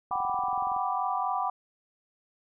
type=click train; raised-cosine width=2 ms; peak=-36 dBFS; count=15; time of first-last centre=0.11-0.764 s; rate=21.4 Hz
type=chord; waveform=sine; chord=G major seventh; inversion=third; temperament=equal; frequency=740 / 784 / 987.8 / 1174.7 Hz; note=F#5 / G5 / B5 / D6; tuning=0 / 0 / 0 / 0 cents; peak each=-32 dBFS; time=0.11-1.5 s; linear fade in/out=5 ms
effects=none